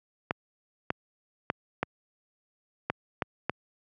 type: clicks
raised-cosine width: 0.5 ms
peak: -11 dBFS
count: 7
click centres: 0.309 / 0.904 / 1.501 / 1.83 / 2.9 / 3.222 / 3.496 s
effects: high-pass 100 Hz 12 dB/octave